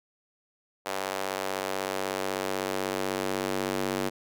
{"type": "tone with high-pass filter sweep", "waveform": "square", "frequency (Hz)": 48.07, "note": "G1", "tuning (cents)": -33, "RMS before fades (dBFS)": -31, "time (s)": [0.85, 4.1], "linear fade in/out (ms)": 20, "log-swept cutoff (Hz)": [610, 300], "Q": 1.2, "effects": []}